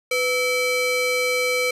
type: ring-modulated tone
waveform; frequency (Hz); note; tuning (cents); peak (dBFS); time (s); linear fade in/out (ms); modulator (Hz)
square; 900; A5; +39; -17; 0.11-1.71; 5; 1400
effects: resampled to 32000 Hz + 9-bit